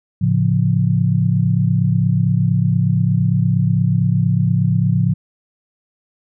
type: chord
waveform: sine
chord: A augmented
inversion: none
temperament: equal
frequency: 110 / 138.59 / 174.61 Hz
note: A2 / C#3 / E#3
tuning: 0 / 0 / 0 cents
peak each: -17 dBFS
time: 0.21-5.14 s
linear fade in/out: 10 ms
effects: none